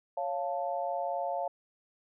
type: chord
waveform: sine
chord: Db augmented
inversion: none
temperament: equal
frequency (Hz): 554.4 / 698.5 / 880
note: Db5 / F5 / A5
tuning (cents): 0 / 0 / 0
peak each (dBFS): -35 / -33 / -37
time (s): 0.17-1.48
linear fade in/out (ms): 5
effects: none